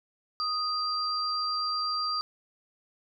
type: tone pair together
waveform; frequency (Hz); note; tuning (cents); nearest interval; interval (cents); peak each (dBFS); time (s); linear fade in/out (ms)
sine; 1244.5 / 4723; D#6 / D8; 0 / +9; octave + major seventh; 2309; -30 / -30; 0.4-2.21; 0
effects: none